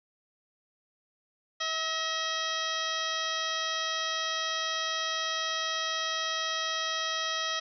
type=harmonic tone with a mistuned harmonic; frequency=644 Hz; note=E5; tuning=41 cents flat; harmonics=1 / 2 / 3 / 4 / 5 / 6 / 7 / 8 / 9; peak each=-40 / -35 / -36 / -43 / -35 / -38 / -46 / -39 / -41 dBFS; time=1.6-7.6 s; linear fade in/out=10 ms; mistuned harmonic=3; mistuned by=-30 cents; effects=none